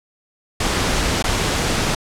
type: noise with dropouts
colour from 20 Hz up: pink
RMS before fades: -19 dBFS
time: 0.6-1.95 s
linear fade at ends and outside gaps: 5 ms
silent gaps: 1.226-1.24 s
effects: low-pass 8000 Hz 12 dB/octave